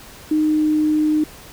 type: tone with pitch glide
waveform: sine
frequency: 307.9 to 306.1 Hz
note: D#4 to D#4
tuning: -18 to -28 cents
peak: -14 dBFS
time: 0.31-1.24 s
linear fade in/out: 5 ms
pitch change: -10 cents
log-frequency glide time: 0.43-0.76 s
effects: pink hiss -41 dBFS RMS until 1.52 s